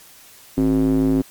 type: tone with band-pass filter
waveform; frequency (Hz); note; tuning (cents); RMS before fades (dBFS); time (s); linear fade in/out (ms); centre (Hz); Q
square; 53.4; G#1; +49; -17; 0.57-1.22; 10; 290; 4.4
effects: white hiss -46 dBFS RMS until 1.3 s + MP3 96 kbps